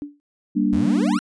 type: tone with exponential decay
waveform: sine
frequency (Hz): 290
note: D4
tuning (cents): -22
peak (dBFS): -24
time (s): 0.02-0.2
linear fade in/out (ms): 0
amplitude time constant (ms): 39
type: chord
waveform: sine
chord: G minor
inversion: none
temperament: just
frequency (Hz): 196 / 235.2 / 294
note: G3 / Bb3 / D4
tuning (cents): 0 / +16 / +2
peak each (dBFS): -21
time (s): 0.55-1.19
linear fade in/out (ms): 20
type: exponential sweep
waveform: 40% pulse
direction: up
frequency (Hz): 63.7 to 1462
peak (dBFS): -26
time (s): 0.73-1.19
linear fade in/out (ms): 0
effects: resampled to 22050 Hz